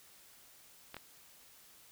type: clicks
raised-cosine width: 0.3 ms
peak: -28 dBFS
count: 2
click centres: 0.944 / 0.967 s
effects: white hiss -60 dBFS RMS until 1.91 s